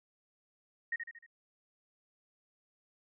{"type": "tone with echo", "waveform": "sine", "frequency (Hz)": 1864.7, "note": "A#6", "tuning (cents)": 0, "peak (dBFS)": -31, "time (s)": [0.92, 0.96], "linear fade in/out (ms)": 5, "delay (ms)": 76, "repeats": 4, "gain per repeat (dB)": -6, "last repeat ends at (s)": 1.264, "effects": []}